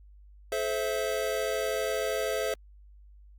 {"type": "chord", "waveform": "square", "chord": "A minor", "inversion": "none", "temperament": "equal with one note detuned", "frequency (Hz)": [430.7, 523.3, 659.3], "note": ["A4", "C5", "E5"], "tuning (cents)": [-37, 0, 0], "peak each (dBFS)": -33, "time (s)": [0.52, 2.54], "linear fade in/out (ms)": 2, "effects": ["added 50 Hz sine -50 dBFS peak until 3.38 s", "Opus 48 kbps"]}